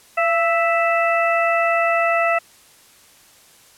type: harmonic tone with a mistuned harmonic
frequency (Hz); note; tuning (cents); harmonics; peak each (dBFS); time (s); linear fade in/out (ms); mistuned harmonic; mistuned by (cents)
659.3; E5; 0; 1 / 2 / 3 / 4; -18 / -21 / -23 / -24; 0.17-2.39; 10; 1; +46
effects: white hiss -50 dBFS RMS until 3.77 s + low-pass 12000 Hz 12 dB/octave